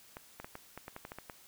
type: clicks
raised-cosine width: 0.5 ms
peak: -28 dBFS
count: 11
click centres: 0.169 / 0.4 / 0.445 / 0.554 / 0.776 / 0.881 / 0.964 / 1.051 / 1.119 / 1.186 / 1.298 s
effects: white hiss -59 dBFS RMS until 1.47 s